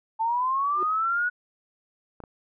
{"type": "linear sweep", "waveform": "sine", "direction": "up", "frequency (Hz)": [880, 1475], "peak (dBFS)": -22, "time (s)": [0.19, 1.3], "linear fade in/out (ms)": 20}
{"type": "tone with exponential growth", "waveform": "triangle", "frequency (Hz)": 370, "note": "F#4", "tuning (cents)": 0, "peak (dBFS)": -26, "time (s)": [0.71, 0.83], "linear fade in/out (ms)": 1, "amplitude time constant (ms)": 26}
{"type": "clicks", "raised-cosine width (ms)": 1, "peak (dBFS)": -27, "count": 2, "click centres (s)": [2.203, 2.238]}
{"effects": []}